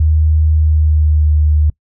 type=tone with pitch glide; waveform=sine; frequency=77.78 to 75.78 Hz; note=D#2 to D#2; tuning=0 to -45 cents; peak=-8 dBFS; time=0-1.7 s; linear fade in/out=5 ms; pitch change=-45 cents; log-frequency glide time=0.55-1.34 s; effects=noise-tail reverb RT60 0.1 s tail -23 dB re dry